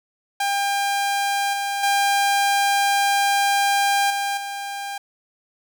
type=tone with level steps; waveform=sawtooth; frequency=800 Hz; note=G5; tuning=35 cents sharp; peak=-16 / -19 / -13 / -18 / -24 dBFS; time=0.4-4.98 s; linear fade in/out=5 ms; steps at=1.53 / 1.83 / 4.1 / 4.37 s; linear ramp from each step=5 ms; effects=none